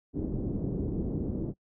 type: low-pass noise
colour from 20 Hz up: white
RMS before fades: -32 dBFS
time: 0.13-1.54 s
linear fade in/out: 50 ms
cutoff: 350 Hz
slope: 24 dB/octave
effects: noise-tail reverb RT60 0.1 s tail -23 dB re dry